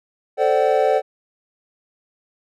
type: chord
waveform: triangle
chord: D dominant seventh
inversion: second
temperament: equal with one note detuned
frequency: 440 / 523.3 / 587.3 / 758.2 Hz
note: A4 / C5 / D5 / F#5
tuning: 0 / 0 / 0 / +42 cents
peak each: -18 dBFS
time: 0.37-1.02 s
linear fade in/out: 50 ms
effects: none